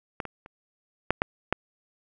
clicks, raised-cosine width 0.5 ms, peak -15 / -21 / -29 / -6 / -7 / -7 dBFS, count 6, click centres 0.202 / 0.253 / 0.461 / 1.106 / 1.219 / 1.526 s, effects none

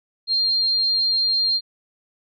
sine tone, 4198 Hz, C8, 5 cents sharp, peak -17 dBFS, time 0.27-1.61 s, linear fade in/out 50 ms, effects none

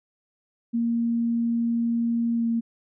sine tone with pitch glide, 233.1 to 230.7 Hz, A#3 to A#3, 0 to -18 cents, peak -21 dBFS, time 0.73-2.61 s, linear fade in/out 20 ms, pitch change -18 cents, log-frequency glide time 2.34-2.47 s, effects none

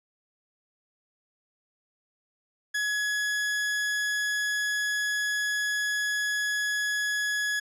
40% pulse tone, 1685 Hz, G#6, 25 cents sharp, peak -25 dBFS, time 2.74-7.6 s, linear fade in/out 10 ms, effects low-pass 11000 Hz 12 dB/octave

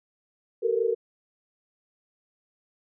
sine tone cluster, 383 / 448.2 / 473.7 Hz, G4 / A4 / A#4, -40 / +32 / +28 cents, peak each -29 / -25 / -26 dBFS, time 0.62-0.95 s, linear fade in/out 20 ms, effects none

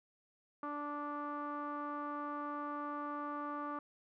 sawtooth tone with low-pass filter, 292.3 Hz, D4, 8 cents flat, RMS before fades -41 dBFS, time 0.63-3.79 s, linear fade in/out 2 ms, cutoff 1200 Hz, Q 5.7, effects none

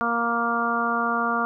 harmonic tone, 234.1 Hz, A#3, 8 cents sharp, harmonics 1 / 2 / 3 / 4 / 5 / 6, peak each -29 / -32 / -29 / -31 / -25 / -27 dBFS, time 0.01-1.45 s, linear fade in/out 0 ms, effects none

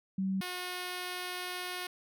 sine / 5% pulse tone pair in turn, 191.4 / 361.3 Hz, G3 / F#4, -41 / -41 cents, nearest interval major seventh, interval 1100 cents, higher second, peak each -29 / -25 dBFS, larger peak second, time 0.18-0.41 / 0.41-1.87 s, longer second, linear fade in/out 5 ms, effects none

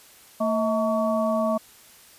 harmonic tone with a mistuned harmonic, 225.5 Hz, A3, 43 cents sharp, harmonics 1 / 3 / 4 / 5, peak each -25 / -23 / -36 / -29 dBFS, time 0.4-1.58 s, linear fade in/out 10 ms, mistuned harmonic 3, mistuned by -92 cents, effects white hiss -51 dBFS RMS until 2.18 s + resampled to 32000 Hz

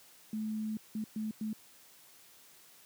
sine tone bursts at uneven times, 216.4 Hz, A3, 29 cents flat, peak -33 dBFS, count 4, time 0.33-0.77 / 0.95-1.04 / 1.16-1.31 / 1.41-1.53 s, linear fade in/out 2 ms, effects white hiss -59 dBFS RMS until 2.85 s + high-pass 100 Hz 12 dB/octave

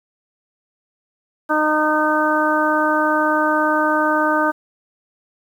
harmonic tone, 306.3 Hz, D#4, 27 cents flat, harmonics 1 / 2 / 3 / 4 / 5, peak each -21 / -21 / -21 / -21 / -21 dBFS, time 1.49-4.52 s, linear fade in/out 20 ms, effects 8-bit

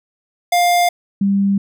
square / sine tone pair in turn, 703 / 198.13 Hz, F5 / G3, +11 / +19 cents, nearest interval octave + minor seventh, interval 2192 cents, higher first, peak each -12 dBFS, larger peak neither, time 0.52-0.89 / 1.21-1.58 s, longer neither, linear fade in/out 5 ms, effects none

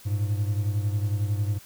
triangle beating tone pair, 101.4 / 112.4 Hz, G#2 / A2, -41 / +37 cents, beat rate 11 Hz, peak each -22 / -28 dBFS, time 0.05-1.59 s, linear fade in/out 20 ms, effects white hiss -50 dBFS RMS until 1.65 s

